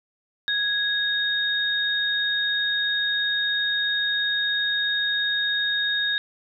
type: tone pair together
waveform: sine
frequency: 1659 / 3724 Hz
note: G#6 / A#7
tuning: -2 / -2 cents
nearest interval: octave + major second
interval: 1400 cents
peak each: -24 dBFS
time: 0.48-6.18 s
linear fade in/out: 0 ms
effects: none